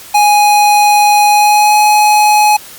square tone with pitch glide, 830.6 to 841.7 Hz, G#5 to G#5, 0 to +23 cents, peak -6 dBFS, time 0.14-2.57 s, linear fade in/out 10 ms, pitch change +23 cents, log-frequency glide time 1.27-1.75 s, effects white hiss -33 dBFS RMS until 2.78 s + Opus 48 kbps

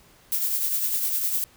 violet noise with tremolo, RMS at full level -23 dBFS, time 0.32-1.44 s, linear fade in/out 0 ms, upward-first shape triangle, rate 9.9 Hz, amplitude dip 50%, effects pink hiss -55 dBFS RMS until 1.56 s

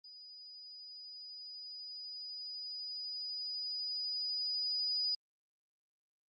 sine tone with level ramp, 4944 Hz, D#8, 12 cents flat, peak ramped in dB -51 to -31 dBFS, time 0.04-5.15 s, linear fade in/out 5 ms, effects Opus 32 kbps

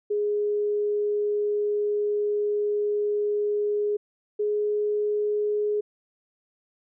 sine tone pair in turn, 415.3 / 418.2 Hz, G#4 / G#4, 0 / +12 cents, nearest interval unison, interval 12 cents, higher second, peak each -22 dBFS, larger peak neither, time 0.1-3.97 / 4.39-5.81 s, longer first, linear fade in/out 10 ms, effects none

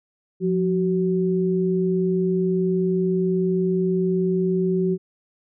sine tone pair together, 177.5 / 376.1 Hz, F3 / F#4, +28 / +28 cents, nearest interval octave + minor second, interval 1300 cents, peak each -21 dBFS, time 0.4-4.98 s, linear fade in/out 50 ms, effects none

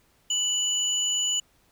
sine tone pair together, 2960 / 6963 Hz, F#7 / A8, 0 / -19 cents, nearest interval octave + minor third, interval 1481 cents, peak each -25 / -25 dBFS, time 0.3-1.4 s, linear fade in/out 5 ms, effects tanh soft clip ceiling -16 dBFS + pink hiss -64 dBFS RMS until 1.71 s

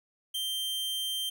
45% pulse tone, 3150 Hz, G7, 8 cents sharp, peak -30 dBFS, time 0.34-1.3 s, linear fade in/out 10 ms, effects none

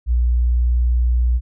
sine tone with pitch glide, 60 to 60.45 Hz, B1 to B1, -49 to -36 cents, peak -13 dBFS, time 0.06-1.41 s, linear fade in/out 50 ms, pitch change +13 cents, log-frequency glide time 0.24-0.76 s, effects none

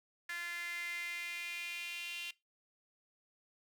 sawtooth tone with high-pass filter sweep, 345.7 Hz, F4, 18 cents flat, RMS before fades -42 dBFS, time 0.29-2.31 s, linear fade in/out 5 ms, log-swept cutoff 1800 to 2800 Hz, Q 6.2, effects noise-tail reverb RT60 0.2 s tail -20 dB re dry

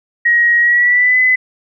sine tone with pitch glide, 1892 to 2016 Hz, A#6 to B6, +25 to +35 cents, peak -8 dBFS, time 0.25-1.36 s, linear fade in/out 10 ms, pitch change +110 cents, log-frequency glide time 0.6-1.19 s, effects none

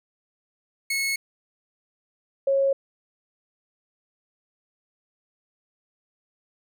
sawtooth / sine tone pair in turn, 2189 / 547.2 Hz, C#7 / C#5, -22 / -23 cents, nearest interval 2 octaves, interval 2401 cents, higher first, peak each -20 / -18 dBFS, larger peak second, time 0.9-1.16 / 2.47-2.73 s, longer neither, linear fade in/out 5 ms, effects none

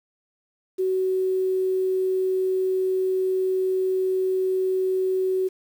sine tone with quantisation, 375.2 Hz, F#4, 24 cents sharp, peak -20 dBFS, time 0.78-5.49 s, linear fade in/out 20 ms, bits 8, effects none

